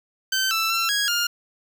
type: tone with pitch steps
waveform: 15% pulse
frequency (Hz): 1543 / 1327 / 1349 / 1650 / 1411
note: G6 / E6 / E6 / G#6 / F6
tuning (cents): -28 / +11 / +40 / -12 / +17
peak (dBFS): -14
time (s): 0.32-1.27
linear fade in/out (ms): 5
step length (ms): 190
effects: none